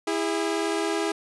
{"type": "tone pair together", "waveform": "sawtooth", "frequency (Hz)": [329.3, 407.6], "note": ["E4", "G#4"], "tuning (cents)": [-2, -32], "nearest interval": "major third", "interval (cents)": 370, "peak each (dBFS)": -23, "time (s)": [0.07, 1.12], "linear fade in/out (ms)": 5, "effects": ["resampled to 24000 Hz"]}